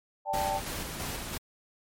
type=chord; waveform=sine; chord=D suspended fourth; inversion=none; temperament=equal; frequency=587.3 / 784 / 880 Hz; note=D5 / G5 / A5; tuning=0 / 0 / 0 cents; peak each=-34 / -30 / -32 dBFS; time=0.25-0.61 s; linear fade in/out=50 ms
type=noise with tremolo; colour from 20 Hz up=pink; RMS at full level=-35 dBFS; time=0.33-1.38 s; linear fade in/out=10 ms; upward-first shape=square; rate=3 Hz; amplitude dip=30%
effects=MP3 64 kbps